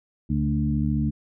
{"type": "harmonic tone with a mistuned harmonic", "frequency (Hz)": 73.42, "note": "D2", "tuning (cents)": 0, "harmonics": [1, 2, 3, 4], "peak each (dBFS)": [-27, -25, -25, -30], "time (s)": [0.29, 1.11], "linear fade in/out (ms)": 20, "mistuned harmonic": 2, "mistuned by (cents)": -21, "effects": []}